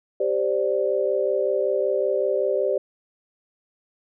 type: chord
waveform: sine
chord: G suspended fourth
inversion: none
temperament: just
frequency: 392 / 522.7 / 588 Hz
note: G4 / C5 / D5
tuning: 0 / -2 / +2 cents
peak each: -24 dBFS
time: 0.2-2.78 s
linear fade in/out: 5 ms
effects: none

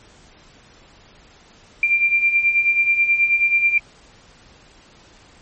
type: beating tone pair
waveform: sine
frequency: 2367 / 2376.3 Hz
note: D7 / D7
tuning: +13 / +20 cents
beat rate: 9.3 Hz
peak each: -21 / -15 dBFS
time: 1.83-3.78 s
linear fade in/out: 2 ms
effects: pink hiss -49 dBFS RMS until 5.41 s + MP3 32 kbps

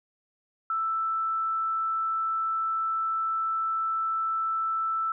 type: tone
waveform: sine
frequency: 1323 Hz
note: E6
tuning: 6 cents sharp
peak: -25 dBFS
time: 0.7-5.12 s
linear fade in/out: 2 ms
effects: none

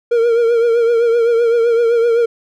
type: tone with vibrato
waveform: triangle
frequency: 466.2 Hz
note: A#4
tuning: in tune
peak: -8 dBFS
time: 0.11-2.26 s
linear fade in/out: 10 ms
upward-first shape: triangle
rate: 7.8 Hz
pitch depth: 58 cents each way
effects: none

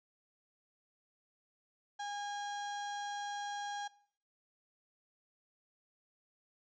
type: tone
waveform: 35% pulse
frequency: 817 Hz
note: G#5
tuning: 29 cents flat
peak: -37 dBFS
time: 1.99-3.88 s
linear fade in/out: 10 ms
effects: noise-tail reverb RT60 0.5 s tail -18 dB re dry + resampled to 16000 Hz

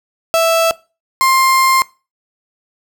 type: tone pair in turn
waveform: 35% pulse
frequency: 659.3 / 1055.7 Hz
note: E5 / C6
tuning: 0 / +15 cents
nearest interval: minor sixth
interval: 815 cents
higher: second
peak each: -8 dBFS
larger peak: neither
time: 0.34-0.71 / 1.21-1.82 s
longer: second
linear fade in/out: 0 ms
effects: noise-tail reverb RT60 0.3 s tail -21 dB re dry

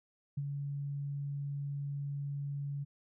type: tone with ADSR envelope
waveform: sine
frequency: 141.8 Hz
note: C#3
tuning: 40 cents sharp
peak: -31 dBFS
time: 0.37-2.85 s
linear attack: 8 ms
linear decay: 42 ms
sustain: -4 dB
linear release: 23 ms
effects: none

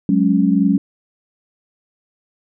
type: chord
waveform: sine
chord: F# suspended second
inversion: none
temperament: equal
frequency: 185 / 207.7 / 277.2 Hz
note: F#3 / G#3 / C#4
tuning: 0 / 0 / 0 cents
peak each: -16 dBFS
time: 0.09-0.78 s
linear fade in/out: 2 ms
effects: none

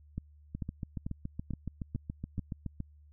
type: two click trains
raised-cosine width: 5 ms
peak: -23 / -24 dBFS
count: 6 / 17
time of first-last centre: 0.18-2.392 / 0.55-2.804 s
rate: 2.26 / 7.1 Hz
effects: added 74 Hz sine -55 dBFS peak until 3.12 s

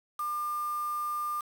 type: tone with quantisation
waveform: sine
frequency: 1200 Hz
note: D6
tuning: 37 cents sharp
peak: -30 dBFS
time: 0.19-1.41 s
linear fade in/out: 5 ms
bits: 7
effects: none

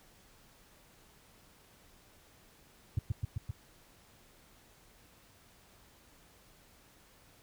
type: tone with echo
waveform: sine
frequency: 103 Hz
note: G#2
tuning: 14 cents flat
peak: -23 dBFS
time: 2.97-2.99 s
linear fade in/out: 5 ms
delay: 130 ms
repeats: 4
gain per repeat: -2 dB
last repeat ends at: 3.51 s
effects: tanh soft clip ceiling -24 dBFS + pink hiss -62 dBFS RMS until 7.42 s

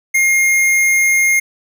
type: tone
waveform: square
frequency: 2131 Hz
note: C7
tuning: 31 cents sharp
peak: -11 dBFS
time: 0.14-1.4 s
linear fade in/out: 10 ms
effects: none

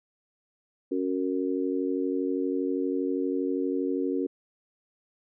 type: harmonic tone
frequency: 92.5 Hz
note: F#2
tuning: in tune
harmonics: 3 / 4 / 5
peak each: -28 / -30 / -32 dBFS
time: 0.91-4.27 s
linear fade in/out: 10 ms
effects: none

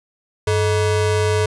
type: ring-modulated tone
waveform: square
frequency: 264.1 Hz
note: C4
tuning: 16 cents sharp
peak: -13 dBFS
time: 0.47-1.46 s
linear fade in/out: 5 ms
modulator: 167 Hz
effects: resampled to 24000 Hz

